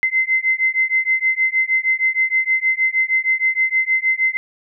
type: beating tone pair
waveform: sine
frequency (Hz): 2062 / 2068.4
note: C7 / C7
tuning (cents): -26 / -20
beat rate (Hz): 6.4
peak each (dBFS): -18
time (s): 0.03-4.37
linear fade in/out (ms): 0
effects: none